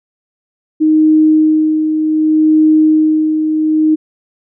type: tone with tremolo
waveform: sine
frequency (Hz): 311.1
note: D#4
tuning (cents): 0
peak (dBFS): -5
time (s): 0.8-3.96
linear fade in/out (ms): 20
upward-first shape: sine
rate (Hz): 0.66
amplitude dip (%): 50
effects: none